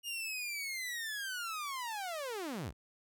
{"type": "linear sweep", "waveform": "sawtooth", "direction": "down", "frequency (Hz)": [2863, 36.8], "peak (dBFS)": -34, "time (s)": [0.03, 2.73], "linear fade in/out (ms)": 50, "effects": []}